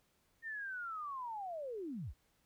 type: linear sweep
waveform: sine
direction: down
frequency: 1847 to 32.7 Hz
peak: -40 dBFS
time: 0.42-2.14 s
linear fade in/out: 50 ms
effects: pink hiss -75 dBFS RMS until 2.45 s